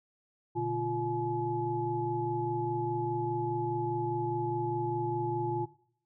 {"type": "tone cluster", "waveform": "sine", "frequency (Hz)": [119.8, 144.7, 348.4, 852], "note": ["A#2", "D3", "F4", "G#5"], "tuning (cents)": [48, -25, -4, 44], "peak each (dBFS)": [-37, -39, -32, -34], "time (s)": [0.55, 5.66], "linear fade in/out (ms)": 20, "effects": ["noise-tail reverb RT60 0.6 s tail -18 dB re dry"]}